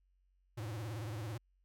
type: tone with vibrato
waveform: square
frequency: 109.9 Hz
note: A2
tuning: 2 cents flat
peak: -40 dBFS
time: 0.57-1.38 s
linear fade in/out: 10 ms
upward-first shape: triangle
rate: 18 Hz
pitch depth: 210 cents each way
effects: added 46 Hz sine -70 dBFS peak until 1.64 s